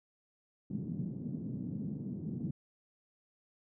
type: band-pass noise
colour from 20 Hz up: white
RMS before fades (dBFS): -39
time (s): 0.7-2.51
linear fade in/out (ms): 5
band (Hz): 130 to 230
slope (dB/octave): 24
effects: none